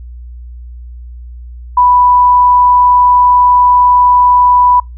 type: tone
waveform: sine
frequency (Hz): 987.8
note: B5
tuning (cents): 0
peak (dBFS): -4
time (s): 1.77-4.8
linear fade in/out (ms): 5
effects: noise-tail reverb RT60 0.2 s tail -26 dB re dry + added 60 Hz sine -26 dBFS peak until 4.97 s